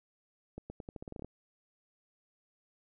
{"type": "accelerating click train", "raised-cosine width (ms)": 2, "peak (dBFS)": -29, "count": 12, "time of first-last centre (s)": [0.58, 1.246], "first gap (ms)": 120, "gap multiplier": 0.85, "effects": []}